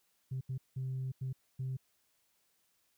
sine tone bursts at uneven times, 130.81 Hz, C3, in tune, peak -33 dBFS, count 5, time 0.31-0.41 / 0.49-0.58 / 0.76-1.12 / 1.21-1.33 / 1.59-1.77 s, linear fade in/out 10 ms, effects tanh soft clip ceiling -32 dBFS + white hiss -75 dBFS RMS until 2.97 s

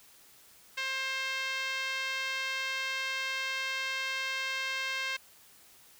5% pulse tone with band-pass filter, 530 Hz, C5, 22 cents sharp, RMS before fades -34 dBFS, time 0.77-5.17 s, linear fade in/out 10 ms, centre 2000 Hz, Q 1.3, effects white hiss -58 dBFS RMS until 5.99 s

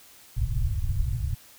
pink low-pass noise, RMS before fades -26 dBFS, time 0.36-1.35 s, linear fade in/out 20 ms, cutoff 140 Hz, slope 96 dB/octave, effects white hiss -52 dBFS RMS until 1.58 s

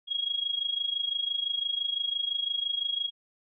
sine tone with amplitude modulation, 3296 Hz, G#7, 14 cents flat, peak -24 dBFS, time 0.07-3.11 s, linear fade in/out 50 ms, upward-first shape sine, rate 25.9 Hz, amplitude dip 80%, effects none

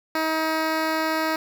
10% pulse tone with notch filter, 317.6 Hz, D#4, 36 cents sharp, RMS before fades -24 dBFS, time 0.15-1.36 s, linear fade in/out 2 ms, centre 8700 Hz, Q 1.1, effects none

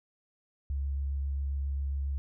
sine tone with vibrato, 69.3 Hz, C#2, in tune, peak -29 dBFS, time 0.7-2.18 s, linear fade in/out 0 ms, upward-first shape square, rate 7.4 Hz, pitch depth 10 cents each way, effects none

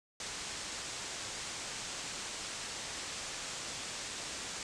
white low-pass noise, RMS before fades -42 dBFS, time 0.2-4.63 s, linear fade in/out 2 ms, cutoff 8300 Hz, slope 48 dB/octave, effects none

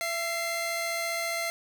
sawtooth tone pair together, 672.7 / 2093 Hz, E5 / C7, +35 / 0 cents, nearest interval octave + minor sixth, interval 1965 cents, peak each -28 dBFS, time 0.01-1.5 s, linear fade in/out 0 ms, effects none

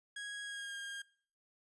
30% pulse tone with pitch glide, 1652 to 1615.2 Hz, G#6 to G#6, -10 to -49 cents, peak -39 dBFS, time 0.16-1.02 s, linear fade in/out 5 ms, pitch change -39 cents, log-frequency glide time 0.43-0.75 s, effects noise-tail reverb RT60 0.5 s tail -22 dB re dry + resampled to 24000 Hz

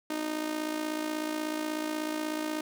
sawtooth tone with amplitude modulation, 308.2 Hz, D#4, 16 cents flat, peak -24 dBFS, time 0.1-2.61 s, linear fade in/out 5 ms, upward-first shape sine, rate 56.4 Hz, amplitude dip 65%, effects none

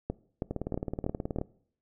two click trains, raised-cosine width 2 ms, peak -17 / -19 dBFS, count 5 / 18, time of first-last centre 0.1-1.386 / 0.51-1.414 s, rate 3.11 / 18.8 Hz, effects noise-tail reverb RT60 0.6 s tail -21 dB re dry

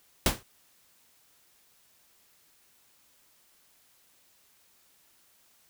pink noise with exponential decay, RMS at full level -19 dBFS, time 0.26-0.43 s, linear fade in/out 1 ms, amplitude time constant 35 ms, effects white hiss -64 dBFS RMS until 5.69 s

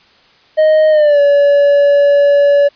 triangle tone with pitch glide, 622.3 to 570.7 Hz, D#5 to D5, 0 to -50 cents, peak -4 dBFS, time 0.57-2.69 s, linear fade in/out 20 ms, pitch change -150 cents, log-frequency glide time 0.9-1.2 s, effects white hiss -48 dBFS RMS until 2.75 s + resampled to 11025 Hz

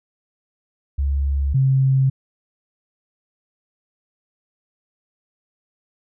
sine tone pair in turn, 69.6 / 133.53 Hz, C#2 / C3, +8 / +36 cents, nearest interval major seventh, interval 1128 cents, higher second, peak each -17 / -13 dBFS, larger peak second, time 0.98-1.54 / 1.54-2.1 s, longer neither, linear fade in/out 10 ms, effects none

